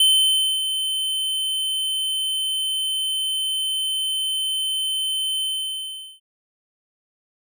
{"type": "tone with ADSR envelope", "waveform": "square", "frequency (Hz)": 3072, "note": "G7", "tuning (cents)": -36, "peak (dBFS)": -13, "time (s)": [0, 6.2], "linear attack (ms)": 4, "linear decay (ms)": 600, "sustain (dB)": -9, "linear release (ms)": 780, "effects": []}